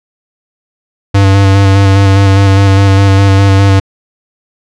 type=tone with vibrato; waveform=square; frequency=98 Hz; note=G2; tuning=in tune; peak=-4 dBFS; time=1.14-3.8 s; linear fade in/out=10 ms; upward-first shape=square; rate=4.9 Hz; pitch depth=18 cents each way; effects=low-pass 6000 Hz 12 dB/octave